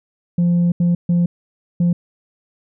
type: tone bursts at uneven times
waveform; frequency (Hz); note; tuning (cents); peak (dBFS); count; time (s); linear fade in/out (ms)
sine; 173.7; F3; -9; -10; 4; 0.38-0.72 / 0.8-0.95 / 1.09-1.26 / 1.8-1.93; 5
effects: tanh soft clip ceiling -11 dBFS